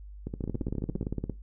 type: two click trains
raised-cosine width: 3 ms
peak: -21 / -18 dBFS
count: 12 / 16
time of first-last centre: 0.27-1.029 / 0.44-1.297 s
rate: 14.5 / 17.5 Hz
effects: noise-tail reverb RT60 0.2 s tail -18 dB re dry + added 50 Hz sine -42 dBFS peak until 1.42 s